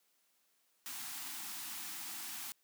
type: band-stop noise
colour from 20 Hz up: white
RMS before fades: -44 dBFS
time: 0.86-2.52 s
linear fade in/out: 0 ms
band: 350 to 700 Hz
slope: 96 dB/octave
effects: white hiss -75 dBFS RMS until 2.63 s + high-pass 200 Hz 12 dB/octave